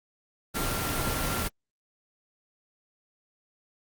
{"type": "tone in noise", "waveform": "sine", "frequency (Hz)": 1376, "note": "F6", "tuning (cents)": -26, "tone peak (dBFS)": -36, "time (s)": [0.54, 1.49], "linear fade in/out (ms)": 20, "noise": "pink", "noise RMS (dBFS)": -29, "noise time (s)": [0.54, 1.49], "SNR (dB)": -10, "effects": ["Opus 32 kbps"]}